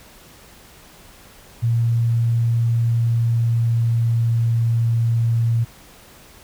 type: tone with pitch glide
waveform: sine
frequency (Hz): 116.54 to 115.73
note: A#2 to A#2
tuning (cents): 0 to -12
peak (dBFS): -15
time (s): 1.62-5.65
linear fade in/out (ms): 20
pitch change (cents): -12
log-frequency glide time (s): 2.77-4.53
effects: pink hiss -46 dBFS RMS until 6.43 s